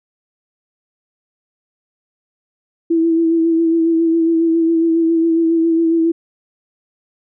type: tone with vibrato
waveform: sine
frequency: 329.6 Hz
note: E4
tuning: in tune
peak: -11 dBFS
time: 2.9-6.12 s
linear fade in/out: 10 ms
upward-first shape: sine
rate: 7.3 Hz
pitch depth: 26 cents each way
effects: none